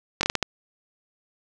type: slowing click train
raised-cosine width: 0.2 ms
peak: -4 dBFS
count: 6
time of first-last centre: 0.21-0.427 s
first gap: 21 ms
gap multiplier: 1.37
effects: none